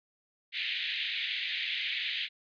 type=band-pass noise; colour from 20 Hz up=white; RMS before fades=-34 dBFS; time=0.52-2.29 s; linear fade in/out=50 ms; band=1900 to 3800 Hz; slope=48 dB/octave; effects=resampled to 11025 Hz